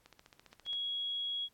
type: click train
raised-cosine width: 0.2 ms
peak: -36 dBFS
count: 11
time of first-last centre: 0.06-0.731 s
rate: 14.9 Hz
type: tone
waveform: sine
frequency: 3322 Hz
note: G#7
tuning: in tune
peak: -34 dBFS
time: 0.65-1.49 s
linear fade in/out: 50 ms
effects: pink hiss -71 dBFS RMS until 1.53 s + AAC 64 kbps